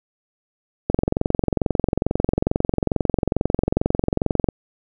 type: click train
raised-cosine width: 2 ms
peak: -4 dBFS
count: 81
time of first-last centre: 0.9-4.487 s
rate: 22.3 Hz
effects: none